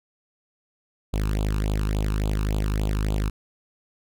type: tone with flanger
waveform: sawtooth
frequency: 51.91 Hz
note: G#1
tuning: in tune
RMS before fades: -24 dBFS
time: 1.13-3.3 s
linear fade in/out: 10 ms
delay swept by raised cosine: 0.26 to 0.78 ms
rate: 3.5 Hz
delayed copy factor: +0.85
effects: none